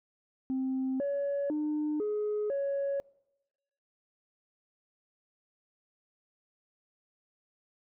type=tone with pitch steps; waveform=sine; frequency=262.4 / 564 / 301.9 / 420.6 / 557 Hz; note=C4 / C#5 / D4 / G#4 / C#5; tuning=+5 / +30 / +48 / +22 / +8 cents; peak=-27 dBFS; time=0.5-3 s; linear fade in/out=0 ms; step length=500 ms; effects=noise-tail reverb RT60 0.9 s tail -25 dB re dry + tanh soft clip ceiling -26 dBFS